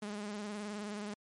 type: tone with vibrato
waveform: sawtooth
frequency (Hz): 207.7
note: G#3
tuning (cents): 0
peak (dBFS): -35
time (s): 0.02-1.14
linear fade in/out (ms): 5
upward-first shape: sine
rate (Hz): 19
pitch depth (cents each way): 47
effects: MP3 48 kbps